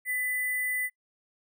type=tone with sample-and-hold; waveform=sine; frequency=2000 Hz; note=B6; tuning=21 cents sharp; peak=-27 dBFS; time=0.05-0.9 s; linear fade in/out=50 ms; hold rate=11025 Hz; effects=noise-tail reverb RT60 0.1 s tail -25 dB re dry